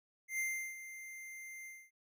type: tone with ADSR envelope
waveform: square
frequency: 2093 Hz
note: C7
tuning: in tune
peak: -34 dBFS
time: 0.28-1.91 s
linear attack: 110 ms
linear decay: 360 ms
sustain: -13 dB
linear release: 250 ms
effects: none